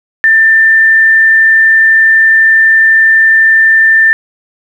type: tone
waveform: sine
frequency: 1786 Hz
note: A6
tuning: 25 cents sharp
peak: -3 dBFS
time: 0.24-4.13 s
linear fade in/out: 0 ms
effects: 7-bit